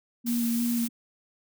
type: tone with vibrato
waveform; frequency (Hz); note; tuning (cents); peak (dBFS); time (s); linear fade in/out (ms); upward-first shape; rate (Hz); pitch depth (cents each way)
sine; 235.3; A#3; +16; -24; 0.24-0.89; 50; square; 2.8; 15
type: noise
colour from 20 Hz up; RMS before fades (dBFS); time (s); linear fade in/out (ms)
blue; -35; 0.26-0.88; 10
effects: none